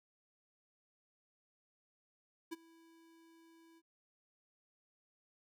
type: tone with ADSR envelope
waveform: square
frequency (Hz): 329.6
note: E4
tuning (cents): 0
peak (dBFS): -39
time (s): 2.51-3.82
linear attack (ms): 18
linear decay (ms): 24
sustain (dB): -23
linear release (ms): 46
effects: none